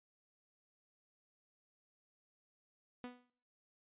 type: tone with exponential decay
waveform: sawtooth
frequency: 246.9 Hz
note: B3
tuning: in tune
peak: -38 dBFS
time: 3.04-3.3 s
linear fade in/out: 0 ms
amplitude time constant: 56 ms
effects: noise-tail reverb RT60 0.6 s tail -24 dB re dry + resampled to 8000 Hz